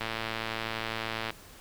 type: click train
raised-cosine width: 0.3 ms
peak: -16 dBFS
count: 146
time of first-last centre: 0.01-1.305 s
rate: 112 Hz
effects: pink hiss -51 dBFS RMS until 1.6 s